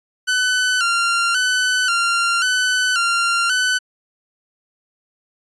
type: tone with vibrato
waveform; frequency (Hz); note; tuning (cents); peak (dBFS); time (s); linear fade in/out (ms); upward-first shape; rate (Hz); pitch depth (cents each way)
sawtooth; 1443; F#6; -44; -12; 0.27-3.79; 20; square; 0.93; 71
effects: resampled to 22050 Hz